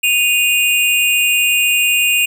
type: tone pair together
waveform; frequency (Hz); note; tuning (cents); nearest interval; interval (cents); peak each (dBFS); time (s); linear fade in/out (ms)
square; 2484 / 2794; D#7 / F7; -3 / 0; major second; 203; -15; 0.03-2.26; 10
effects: none